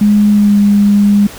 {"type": "tone with pitch glide", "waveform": "sine", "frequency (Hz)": [207.7, 203.8], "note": ["G#3", "G#3"], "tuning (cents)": [0, -32], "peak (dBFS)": -5, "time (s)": [0.01, 1.27], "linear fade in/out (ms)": 5, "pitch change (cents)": -32, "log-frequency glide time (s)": [0.3, 0.58], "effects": ["pink hiss -31 dBFS RMS until 1.38 s"]}